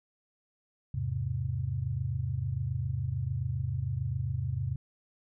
sine chord, E augmented, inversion none, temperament equal, 82.41 / 103.83 / 130.81 Hz, E2 / G#2 / B#2, 0 / 0 / 0 cents, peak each -36 / -34 / -32 dBFS, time 0.94-4.76 s, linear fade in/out 5 ms, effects none

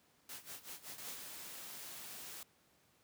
white noise with tremolo, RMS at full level -47 dBFS, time 0.29-1.18 s, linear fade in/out 2 ms, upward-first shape sine, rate 5.3 Hz, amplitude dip 85%
white noise, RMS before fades -49 dBFS, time 0.98-2.43 s, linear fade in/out 2 ms
effects pink hiss -71 dBFS RMS until 3.03 s + high-pass 100 Hz 12 dB/octave

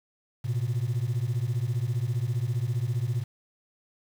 sine beating tone pair, 112.5 / 127.5 Hz, A2 / C3, +39 / -44 cents, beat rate 15 Hz, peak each -26 dBFS, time 0.44-3.24 s, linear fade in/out 20 ms, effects tanh soft clip ceiling -22 dBFS + 8-bit

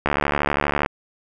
click train, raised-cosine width 0.5 ms, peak -4 dBFS, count 59, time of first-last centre 0.06-0.861 s, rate 72.4 Hz, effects none

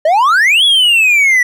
triangle exponential two-way sweep, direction up then down, 596 to 3424 to 1933 Hz, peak -5 dBFS, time 0.05-1.43 s, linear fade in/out 5 ms, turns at 0.64 s, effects none

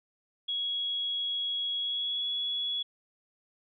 sine tone with pitch glide, 3329 to 3375 Hz, G#7 to G#7, +3 to +27 cents, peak -29 dBFS, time 0.48-2.83 s, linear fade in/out 10 ms, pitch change +24 cents, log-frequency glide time 1.78-2.26 s, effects none

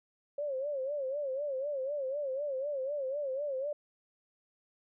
sine tone with vibrato, 554.4 Hz, C#5, in tune, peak -32 dBFS, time 0.38-3.73 s, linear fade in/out 5 ms, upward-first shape sine, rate 4 Hz, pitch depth 120 cents each way, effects none

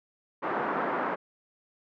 white band-pass noise, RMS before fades -30 dBFS, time 0.42-1.16 s, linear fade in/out 20 ms, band 200 to 1400 Hz, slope 24 dB/octave, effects none

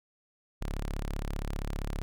sawtooth tone, 35.2 Hz, C#1, 27 cents sharp, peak -28 dBFS, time 0.61-2.02 s, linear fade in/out 0 ms, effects none

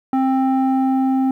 square tone with low-pass filter sweep, 264 Hz, C4, 16 cents sharp, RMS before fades -17 dBFS, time 0.13-1.31 s, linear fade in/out 2 ms, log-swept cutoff 970 to 610 Hz, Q 1.8, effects 9-bit

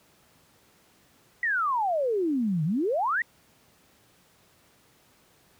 sine exponential two-way sweep, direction down then up, 1975.5 to 146.83 to 1975.5 Hz, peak -23 dBFS, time 1.43-3.22 s, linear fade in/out 2 ms, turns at 2.64 s, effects pink hiss -61 dBFS RMS until 5.59 s + high-pass 80 Hz 12 dB/octave

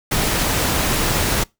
pink noise, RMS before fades -19 dBFS, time 0.11-1.44 s, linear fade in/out 10 ms, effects noise-tail reverb RT60 0.2 s tail -24 dB re dry

